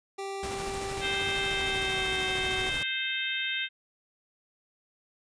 25% pulse tone with pitch glide, 392 to 376.2 Hz, G4 to F#4, 0 to +29 cents, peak -30 dBFS, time 0.18-2.7 s, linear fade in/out 10 ms, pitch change -71 cents, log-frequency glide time 1.44-2.25 s
pink noise with tremolo, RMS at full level -37 dBFS, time 0.43-2.83 s, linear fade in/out 2 ms, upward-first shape square, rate 13 Hz, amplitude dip 25%
harmonic tone, 523.3 Hz, C5, in tune, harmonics 3 / 4 / 5 / 6 / 7, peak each -35 / -35 / -35 / -35 / -35 dBFS, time 1-3.69 s, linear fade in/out 50 ms
effects resampled to 22050 Hz

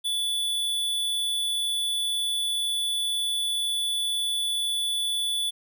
square tone, 3457 Hz, A7, 31 cents flat, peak -25 dBFS, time 0.04-5.51 s, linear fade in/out 20 ms, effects none

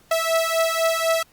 sawtooth beating tone pair, 653 / 657 Hz, E5 / E5, -17 / -6 cents, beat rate 4 Hz, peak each -18 dBFS, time 0.11-1.23 s, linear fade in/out 5 ms, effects pink hiss -56 dBFS RMS until 1.32 s + Opus 48 kbps

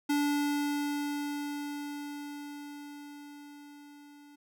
square tone with level ramp, 290 Hz, D4, 22 cents flat, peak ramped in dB -26 to -53 dBFS, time 0.09-4.36 s, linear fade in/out 10 ms, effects none

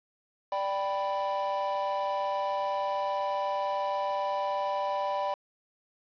triangle chord, G major, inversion second, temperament equal, 587.3 / 784 / 987.8 Hz, D5 / G5 / B5, 0 / 0 / 0 cents, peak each -30 / -31 / -30 dBFS, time 0.52-5.34 s, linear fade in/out 2 ms, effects resampled to 11025 Hz + 8-bit

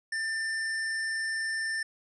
square tone, 1788 Hz, A6, 27 cents sharp, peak -30 dBFS, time 0.12-1.83 s, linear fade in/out 5 ms, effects resampled to 22050 Hz

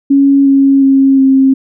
sine tone with pitch steps, 277.2 / 273.9 / 270.6 / 267.3 Hz, C#4 / C#4 / C#4 / C4, 0 / -21 / -42 / +37 cents, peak -4 dBFS, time 0.1-1.54 s, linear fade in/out 10 ms, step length 360 ms, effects none

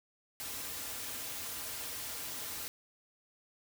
white noise with comb filter, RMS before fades -41 dBFS, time 0.4-2.68 s, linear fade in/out 0 ms, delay 5.4 ms, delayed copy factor -0.55, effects none

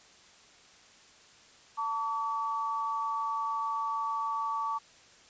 sine tone pair together, 893.4 / 1142 Hz, A5 / D6, +26 / -49 cents, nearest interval major third, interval 425 cents, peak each -34 / -31 dBFS, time 1.77-4.79 s, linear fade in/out 20 ms, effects white hiss -57 dBFS RMS until 5.29 s + resampled to 16000 Hz

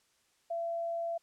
sine tone, 675 Hz, E5, 41 cents sharp, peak -32 dBFS, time 0.5-1.18 s, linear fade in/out 10 ms, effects white hiss -71 dBFS RMS until 1.22 s + low-pass 9000 Hz 12 dB/octave

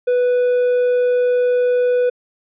triangle tone, 493.9 Hz, B4, in tune, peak -11 dBFS, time 0.07-2.1 s, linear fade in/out 10 ms, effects resampled to 8000 Hz

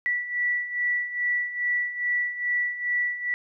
sine beating tone pair, 1954 / 1956.4 Hz, B6 / B6, -19 / -17 cents, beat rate 2.4 Hz, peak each -30 / -25 dBFS, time 0.06-3.34 s, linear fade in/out 0 ms, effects none

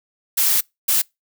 blue noise bursts at uneven times, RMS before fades -17 dBFS, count 2, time 0.37-0.61 / 0.88-1.02 s, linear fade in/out 10 ms, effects noise-tail reverb RT60 0.2 s tail -26 dB re dry

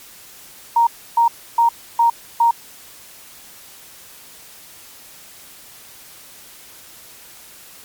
sine tone bursts, 932.3 Hz, A#5, in tune, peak -10 dBFS, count 5, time 0.76-2.51 s, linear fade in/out 5 ms, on 110 ms, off 300 ms, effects white hiss -42 dBFS RMS until 7.84 s + MP3 96 kbps

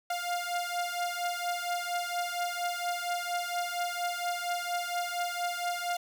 sawtooth beating tone pair, 701 / 705.3 Hz, F5 / F5, +6 / +17 cents, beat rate 4.3 Hz, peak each -30 dBFS, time 0.1-5.97 s, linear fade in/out 5 ms, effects none

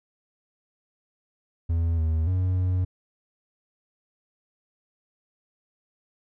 triangle tone with pitch steps, 83.3 / 80 / 92.1 / 91.6 Hz, E2 / D#2 / F#2 / F#2, +19 / +49 / -7 / -17 cents, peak -19 dBFS, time 1.69-2.85 s, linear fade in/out 10 ms, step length 290 ms, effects none

